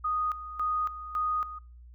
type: tone with tremolo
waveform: sine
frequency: 1241 Hz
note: D#6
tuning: 5 cents flat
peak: -26 dBFS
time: 0.04-1.59 s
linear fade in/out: 10 ms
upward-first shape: square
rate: 1.8 Hz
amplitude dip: 75%
effects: noise-tail reverb RT60 0.4 s tail -24 dB re dry + added 60 Hz sine -47 dBFS peak until 1.94 s